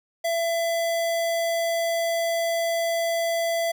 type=tone; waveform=square; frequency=670 Hz; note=E5; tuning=28 cents sharp; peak=-23 dBFS; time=0.24-3.72 s; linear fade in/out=10 ms; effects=none